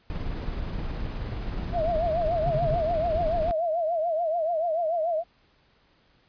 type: noise with tremolo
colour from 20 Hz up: brown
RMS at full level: -30 dBFS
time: 0.1-3.51 s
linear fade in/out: 0 ms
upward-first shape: sine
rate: 19 Hz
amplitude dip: 25%
type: tone with vibrato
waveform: sine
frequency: 659.3 Hz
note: E5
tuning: in tune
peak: -23 dBFS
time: 1.72-5.24 s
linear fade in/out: 50 ms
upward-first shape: triangle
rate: 6.9 Hz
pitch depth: 140 cents each way
type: tone bursts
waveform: triangle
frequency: 139.7 Hz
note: C#3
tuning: 14 cents sharp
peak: -24 dBFS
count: 4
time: 2.46-2.75 s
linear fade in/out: 5 ms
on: 50 ms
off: 30 ms
effects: pink hiss -63 dBFS RMS until 6.28 s + resampled to 11025 Hz